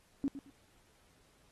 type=tone with echo; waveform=sine; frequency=277.2 Hz; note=C#4; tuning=in tune; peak=-29 dBFS; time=0.24-0.28 s; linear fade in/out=0 ms; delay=110 ms; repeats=2; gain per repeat=-12 dB; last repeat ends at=0.5 s; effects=pink hiss -68 dBFS RMS until 1.51 s + AAC 32 kbps